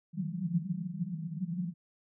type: band-pass noise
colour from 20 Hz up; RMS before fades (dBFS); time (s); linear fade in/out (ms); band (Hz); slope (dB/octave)
pink; -35; 0.13-1.74; 50; 160 to 190; 96
effects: none